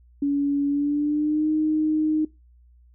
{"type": "tone with pitch glide", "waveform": "sine", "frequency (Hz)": [283.7, 309.4], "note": ["C#4", "D#4"], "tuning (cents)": [40, -10], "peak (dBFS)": -19, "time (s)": [0.22, 2.25], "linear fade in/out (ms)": 5, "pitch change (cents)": 150, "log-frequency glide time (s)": [0.68, 1.5], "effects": ["noise-tail reverb RT60 0.2 s tail -20 dB re dry", "added 60 Hz sine -51 dBFS peak until 2.94 s"]}